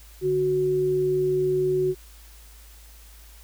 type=tone pair together; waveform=sine; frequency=146.4 / 370.4 Hz; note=D3 / F#4; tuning=-5 / +2 cents; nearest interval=octave + major third; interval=1607 cents; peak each=-31 / -20 dBFS; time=0.21-1.95 s; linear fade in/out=50 ms; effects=added 54 Hz sine -46 dBFS peak until 3.43 s + white hiss -52 dBFS RMS until 3.43 s